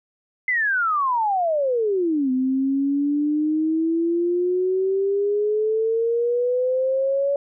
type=exponential two-way sweep; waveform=sine; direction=down then up; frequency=2073 to 255.2 to 567 Hz; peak=-18 dBFS; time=0.48-7.36 s; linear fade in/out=2 ms; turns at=2.31 s; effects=none